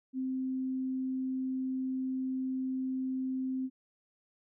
sine tone, 260.6 Hz, C4, 7 cents flat, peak -31 dBFS, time 0.13-3.7 s, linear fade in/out 50 ms, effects none

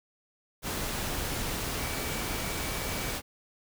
sine tone in noise, 2291 Hz, D7, 44 cents flat, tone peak -43 dBFS, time 1.76-3.15 s, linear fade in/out 50 ms, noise pink, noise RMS -33 dBFS, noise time 0.62-3.22 s, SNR -13 dB, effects none

